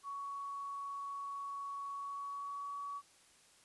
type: tone with pitch glide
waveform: sine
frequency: 1119 to 1132.7 Hz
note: C#6 to C#6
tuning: +16 to +37 cents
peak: -40 dBFS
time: 0.03-3.02 s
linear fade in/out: 50 ms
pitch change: +21 cents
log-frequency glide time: 1.94-2.77 s
effects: white hiss -65 dBFS RMS until 3.64 s + resampled to 24000 Hz